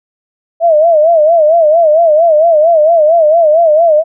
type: tone with vibrato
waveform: sine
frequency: 641 Hz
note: E5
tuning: 49 cents flat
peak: -4 dBFS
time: 0.6-4.04 s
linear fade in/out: 50 ms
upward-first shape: sine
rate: 4.4 Hz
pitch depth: 120 cents each way
effects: none